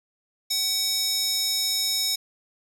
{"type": "tone with high-pass filter", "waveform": "square", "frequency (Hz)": 757, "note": "F#5", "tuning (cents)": 39, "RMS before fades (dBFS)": -25, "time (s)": [0.5, 2.16], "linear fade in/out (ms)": 10, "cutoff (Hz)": 4800, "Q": 2.7, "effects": []}